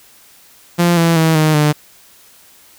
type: tone with pitch steps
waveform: sawtooth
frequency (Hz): 173 / 166.91 / 161.04 / 155.38 / 149.91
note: F3 / E3 / E3 / D#3 / D3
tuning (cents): -16 / +22 / -40 / -2 / +36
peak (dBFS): -6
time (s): 0.78-1.73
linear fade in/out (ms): 20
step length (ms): 190
effects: white hiss -46 dBFS RMS until 2.78 s